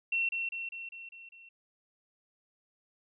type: tone with echo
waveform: sine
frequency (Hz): 2715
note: F7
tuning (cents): -50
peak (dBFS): -27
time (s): 0.12-0.29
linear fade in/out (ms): 5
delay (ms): 200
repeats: 6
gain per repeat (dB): -4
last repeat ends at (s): 1.49
effects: none